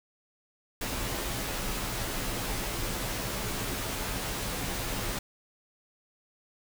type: noise with comb filter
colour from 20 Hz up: pink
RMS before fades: -33 dBFS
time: 0.81-5.19 s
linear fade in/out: 5 ms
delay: 13 ms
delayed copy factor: -0.6
effects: none